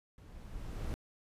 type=noise with level ramp; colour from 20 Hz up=brown; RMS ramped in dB=-53 to -36 dBFS; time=0.18-0.94 s; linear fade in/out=0 ms; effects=resampled to 32000 Hz